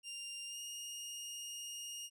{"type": "tone with pitch glide", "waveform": "20% pulse", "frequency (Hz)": [2794, 2844], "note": ["F7", "F7"], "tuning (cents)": [0, 31], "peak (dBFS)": -38, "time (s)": [0.03, 2.1], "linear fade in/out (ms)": 50, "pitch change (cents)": 31, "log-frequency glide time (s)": [0.47, 0.59], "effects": []}